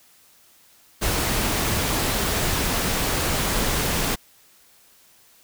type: noise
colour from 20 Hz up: pink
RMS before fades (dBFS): -23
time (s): 1.01-4.16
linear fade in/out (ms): 20
effects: white hiss -55 dBFS RMS until 5.43 s